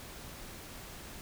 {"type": "silence", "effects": ["pink hiss -47 dBFS RMS until 1.21 s"]}